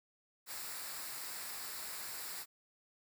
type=noise with comb filter; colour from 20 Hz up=white; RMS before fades=-44 dBFS; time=0.46-2.46 s; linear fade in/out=50 ms; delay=0.32 ms; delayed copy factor=-0.55; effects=none